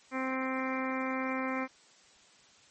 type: harmonic tone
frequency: 261.6 Hz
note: C4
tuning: in tune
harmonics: 1 / 2 / 3 / 4 / 5 / 6 / 7 / 8 / 9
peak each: -34 / -38 / -42 / -39 / -41 / -45 / -44 / -41 / -43 dBFS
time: 0.11-1.68 s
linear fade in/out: 50 ms
effects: white hiss -60 dBFS RMS until 2.7 s + MP3 32 kbps